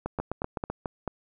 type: two click trains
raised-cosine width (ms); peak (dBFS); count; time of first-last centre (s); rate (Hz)
1; -16 / -16; 6 / 5; 0.06-0.7 / 0.2-1.077; 7.81 / 4.56
effects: none